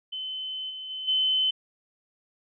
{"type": "tone with level steps", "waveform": "sine", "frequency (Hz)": 3050, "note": "G7", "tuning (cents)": -48, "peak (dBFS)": [-31, -35, -32, -21], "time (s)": [0.12, 1.51], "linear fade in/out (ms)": 10, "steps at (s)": [0.69, 0.89, 1.07], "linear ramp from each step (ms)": 20, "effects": []}